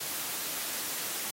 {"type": "noise", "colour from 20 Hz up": "white", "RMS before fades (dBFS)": -35, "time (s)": [0, 1.31], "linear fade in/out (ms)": 10, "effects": ["high-pass 150 Hz 12 dB/octave", "AAC 48 kbps"]}